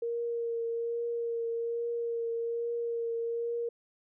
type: tone with vibrato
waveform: sine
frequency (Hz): 466.2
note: A#4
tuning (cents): 0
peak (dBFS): -30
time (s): 0.02-3.69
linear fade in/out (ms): 5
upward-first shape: triangle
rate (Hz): 1.2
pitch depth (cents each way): 19
effects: none